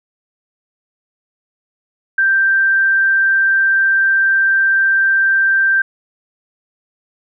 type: tone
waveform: sine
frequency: 1571 Hz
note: G6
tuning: 3 cents sharp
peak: -10 dBFS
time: 2.18-5.82 s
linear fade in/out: 5 ms
effects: none